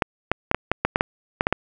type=clicks; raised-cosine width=0.5 ms; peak=-3 dBFS; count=11; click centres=0.022 / 0.316 / 0.514 / 0.546 / 0.716 / 0.85 / 0.959 / 1.009 / 1.409 / 1.469 / 1.526 s; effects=none